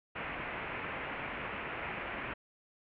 white low-pass noise, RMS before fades -40 dBFS, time 0.15-2.34 s, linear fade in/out 10 ms, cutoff 2600 Hz, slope 48 dB/octave, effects none

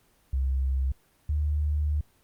sine tone pair in turn, 66.2 / 74.59 Hz, C2 / D2, +21 / +27 cents, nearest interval major second, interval 206 cents, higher second, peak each -23 / -23 dBFS, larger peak neither, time 0.33-0.92 / 1.29-2.01 s, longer second, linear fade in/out 5 ms, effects pink hiss -64 dBFS RMS until 2.23 s + Opus 24 kbps

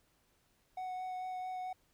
triangle tone with vibrato, 740 Hz, F#5, in tune, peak -36 dBFS, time 0.77-1.73 s, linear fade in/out 5 ms, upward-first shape sine, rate 4.5 Hz, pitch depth 10 cents each way, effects pink hiss -73 dBFS RMS until 1.93 s

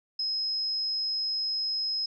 sine tone, 5120 Hz, D#8, 49 cents sharp, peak -27 dBFS, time 0.19-2.06 s, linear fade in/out 5 ms, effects none

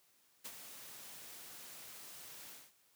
white noise with ADSR envelope, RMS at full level -45 dBFS, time 0.44-2.73 s, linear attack 16 ms, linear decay 50 ms, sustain -7 dB, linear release 220 ms, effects white hiss -71 dBFS RMS until 2.95 s + high-pass 100 Hz 12 dB/octave

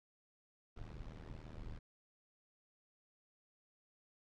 brown noise with amplitude modulation, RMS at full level -45 dBFS, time 0.76-1.79 s, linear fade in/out 10 ms, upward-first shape sine, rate 78.1 Hz, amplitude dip 95%, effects low-pass 5000 Hz 12 dB/octave

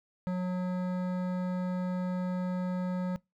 sine tone with hard clipping, 182 Hz, F#3, 28 cents flat, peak -31 dBFS, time 0.27-3.16 s, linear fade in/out 0 ms, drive 14 dB, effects noise-tail reverb RT60 0.2 s tail -23 dB re dry

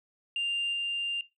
sine tone with level steps, 2794 Hz, F7, in tune, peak -26 / -28 dBFS, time 0.36-1.21 s, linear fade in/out 2 ms, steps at 0.73 s, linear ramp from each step 2 ms, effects noise-tail reverb RT60 0.2 s tail -17 dB re dry + tanh soft clip ceiling -25 dBFS

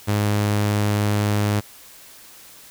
sawtooth tone, 103.83 Hz, G#2, in tune, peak -14 dBFS, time 0.07-1.61 s, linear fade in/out 20 ms, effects white hiss -45 dBFS RMS until 2.7 s

